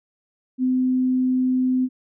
sine tone, 255.8 Hz, C4, 39 cents flat, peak -17 dBFS, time 0.58-1.89 s, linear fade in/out 50 ms, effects none

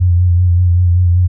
sine tone with vibrato, 88.6 Hz, F2, 25 cents sharp, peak -7 dBFS, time 0-1.28 s, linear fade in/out 20 ms, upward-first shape sine, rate 5.2 Hz, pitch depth 40 cents each way, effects none

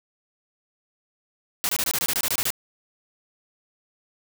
white noise bursts, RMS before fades -24 dBFS, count 12, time 1.64-2.504 s, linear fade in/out 0 ms, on 50 ms, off 24 ms, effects none

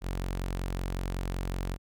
sawtooth tone, 45.37 Hz, F#1, 33 cents flat, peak -27 dBFS, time 0.01-1.78 s, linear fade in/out 50 ms, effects none

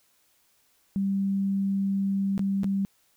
sine tone with dropouts, 196 Hz, G3, in tune, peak -23 dBFS, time 0.96-2.85 s, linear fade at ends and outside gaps 0 ms, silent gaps 2.379-2.393 / 2.634-2.643 s, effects white hiss -66 dBFS RMS until 3.16 s

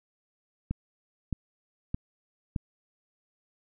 click train, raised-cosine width 5 ms, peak -17 dBFS, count 4, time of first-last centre 0.71-2.562 s, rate 1.62 Hz, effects none

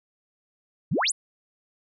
sine exponential sweep, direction up, 112.1 to 11160 Hz, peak -21 dBFS, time 0.91-1.12 s, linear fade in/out 10 ms, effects none

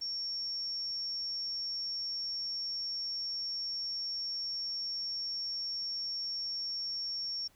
sine tone, 5490 Hz, F8, 31 cents flat, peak -34 dBFS, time 0.01-7.48 s, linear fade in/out 10 ms, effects pink hiss -66 dBFS RMS until 7.55 s

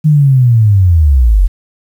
sine linear sweep, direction down, 156.4 to 41.2 Hz, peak -4 dBFS, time 0.04-1.48 s, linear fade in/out 20 ms, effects 7-bit

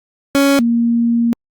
30% pulse / sine tone pair in turn, 278.4 / 234.1 Hz, C#4 / A#3, +8 / +8 cents, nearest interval minor third, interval 300 cents, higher first, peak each -7 / -11 dBFS, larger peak first, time 0.35-0.59 / 0.59-1.33 s, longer second, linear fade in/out 0 ms, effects Opus 48 kbps

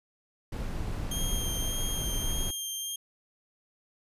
brown noise, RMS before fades -32 dBFS, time 0.52-2.51 s, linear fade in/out 5 ms
15% pulse tone with vibrato, 3200 Hz, G7, 35 cents sharp, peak -26 dBFS, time 1.11-2.96 s, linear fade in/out 5 ms, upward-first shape sine, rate 1.7 Hz, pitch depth 15 cents each way
effects resampled to 32000 Hz

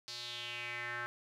square tone with band-pass filter sweep, 120 Hz, B2, 49 cents flat, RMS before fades -42 dBFS, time 0.08-1.06 s, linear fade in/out 0 ms, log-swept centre 4700 to 1500 Hz, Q 4, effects none

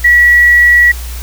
sine tone, 1934 Hz, B6, 37 cents flat, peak -3 dBFS, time 0.04-0.92 s, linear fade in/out 10 ms, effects added 60 Hz sine -20 dBFS peak until 1.22 s + white hiss -30 dBFS RMS until 1.22 s

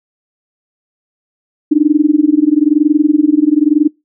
sine tone with amplitude modulation, 300.5 Hz, D4, 40 cents sharp, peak -3 dBFS, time 1.71-3.88 s, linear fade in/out 10 ms, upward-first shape sine, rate 21 Hz, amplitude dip 95%, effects noise-tail reverb RT60 0.2 s tail -23 dB re dry

